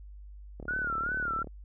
click train, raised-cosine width 2 ms, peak -29 dBFS, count 33, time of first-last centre 0.6-1.472 s, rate 36.7 Hz
sine tone with vibrato, 1419 Hz, F6, 27 cents sharp, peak -29 dBFS, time 0.68-1.43 s, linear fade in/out 5 ms, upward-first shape sine, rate 2.6 Hz, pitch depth 120 cents each way
effects added 50 Hz sine -44 dBFS peak until 1.64 s

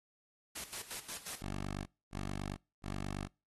white noise with tremolo, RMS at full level -42 dBFS, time 0.55-1.43 s, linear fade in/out 10 ms, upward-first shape square, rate 5.6 Hz, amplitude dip 75%
10% pulse tone bursts, 49 Hz, G1, in tune, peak -30 dBFS, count 3, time 1.4-3.29 s, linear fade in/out 50 ms, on 470 ms, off 240 ms
effects noise-tail reverb RT60 0.3 s tail -25 dB re dry + AAC 32 kbps

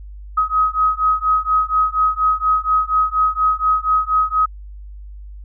sine beating tone pair, 1264 / 1268.2 Hz, D#6 / D#6, +27 / +33 cents, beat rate 4.2 Hz, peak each -17 dBFS, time 0.37-4.46 s, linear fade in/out 10 ms, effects added 50 Hz sine -32 dBFS peak until 5.44 s

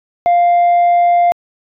sine tone, 698.5 Hz, F5, in tune, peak -5 dBFS, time 0.26-1.32 s, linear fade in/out 0 ms, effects tanh soft clip ceiling -7 dBFS

